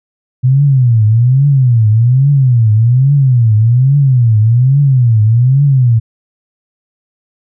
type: tone with vibrato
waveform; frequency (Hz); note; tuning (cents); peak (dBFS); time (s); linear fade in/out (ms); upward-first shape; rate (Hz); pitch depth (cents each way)
sine; 123.7; B2; +3; -5; 0.43-6; 20; triangle; 1.2; 280
effects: none